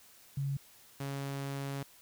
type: tone pair in turn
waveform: sine / sawtooth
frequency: 138.59 / 138.59 Hz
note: C#3 / C#3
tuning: 0 / 0 cents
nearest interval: unison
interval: 0 cents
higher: neither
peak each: -31 / -32 dBFS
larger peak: first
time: 0.37-0.57 / 1-1.83 s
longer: second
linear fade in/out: 5 ms
effects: white hiss -59 dBFS RMS until 2.01 s